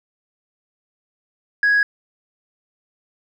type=tone; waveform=sine; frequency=1661.2 Hz; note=G#6; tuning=in tune; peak=-11 dBFS; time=1.63-1.83 s; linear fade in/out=2 ms; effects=tanh soft clip ceiling -11 dBFS